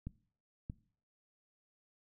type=clicks; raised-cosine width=5 ms; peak=-28 dBFS; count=2; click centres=0.07 / 0.699 s; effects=noise-tail reverb RT60 0.5 s tail -20 dB re dry